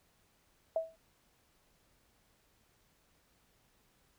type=tone with exponential decay; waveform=sine; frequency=650 Hz; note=E5; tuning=24 cents flat; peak=-26 dBFS; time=0.76-0.96 s; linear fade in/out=2 ms; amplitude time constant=43 ms; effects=pink hiss -71 dBFS RMS until 4.18 s